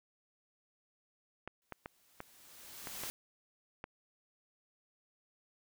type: clicks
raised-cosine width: 0.5 ms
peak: -27 dBFS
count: 7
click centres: 1.476 / 1.723 / 1.859 / 2.204 / 2.872 / 3.036 / 3.841 s
type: noise with exponential growth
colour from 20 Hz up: white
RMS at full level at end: -41 dBFS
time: 1.62-3.1 s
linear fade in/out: 0 ms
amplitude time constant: 320 ms
effects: none